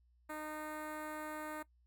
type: tone with notch filter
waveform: 10% pulse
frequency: 306.7 Hz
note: D#4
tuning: 25 cents flat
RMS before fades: -44 dBFS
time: 0.29-1.63 s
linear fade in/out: 10 ms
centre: 5100 Hz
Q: 0.63
effects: noise-tail reverb RT60 0.1 s tail -19 dB re dry + added 60 Hz sine -67 dBFS peak until 1.86 s